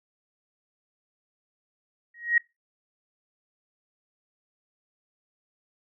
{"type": "tone with exponential growth", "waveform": "sine", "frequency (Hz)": 1888, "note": "A#6", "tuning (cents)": 22, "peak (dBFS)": -15, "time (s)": [2.14, 2.38], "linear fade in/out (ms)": 5, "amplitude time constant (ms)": 52, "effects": ["noise-tail reverb RT60 0.2 s tail -21 dB re dry"]}